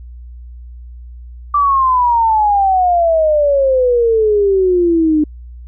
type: exponential sweep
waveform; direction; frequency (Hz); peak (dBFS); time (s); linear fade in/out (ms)
sine; down; 1174.7 to 299.4; -9; 1.54-5.24; 5
effects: added 60 Hz sine -30 dBFS peak until 5.67 s